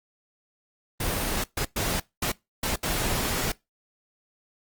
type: noise bursts at uneven times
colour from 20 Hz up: pink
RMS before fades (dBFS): -27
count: 6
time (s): 1-1.44 / 1.57-1.65 / 1.76-2 / 2.22-2.32 / 2.63-2.76 / 2.83-3.52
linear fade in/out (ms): 5
effects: noise-tail reverb RT60 0.2 s tail -22 dB re dry + Opus 24 kbps